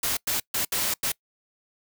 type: noise bursts at uneven times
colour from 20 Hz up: white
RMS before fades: -26 dBFS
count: 5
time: 0.03-0.17 / 0.27-0.4 / 0.54-0.65 / 0.72-0.94 / 1.03-1.12 s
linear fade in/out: 5 ms
effects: noise-tail reverb RT60 0.1 s tail -24 dB re dry